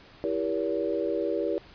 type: chord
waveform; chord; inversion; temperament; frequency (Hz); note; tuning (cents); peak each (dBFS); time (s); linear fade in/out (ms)
sine; E diminished seventh; none; just; 329.6 / 395.6 / 474.7 / 569.6; E4 / G4 / Bb4 / Db5; 0 / +16 / +31 / +47; -31; 0.24-1.58; 0
effects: pink hiss -52 dBFS RMS until 1.74 s + resampled to 11025 Hz